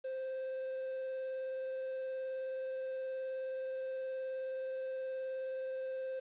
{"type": "tone with vibrato", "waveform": "triangle", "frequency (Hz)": 523.3, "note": "C5", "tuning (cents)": 0, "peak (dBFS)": -35, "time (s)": [0.04, 6.2], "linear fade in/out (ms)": 10, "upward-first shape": "sine", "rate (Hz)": 19, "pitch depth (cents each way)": 9, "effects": ["resampled to 8000 Hz", "11-bit"]}